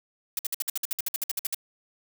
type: noise bursts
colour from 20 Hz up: blue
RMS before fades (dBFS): -28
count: 16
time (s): 0.37-1.546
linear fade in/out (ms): 2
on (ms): 21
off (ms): 56
effects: none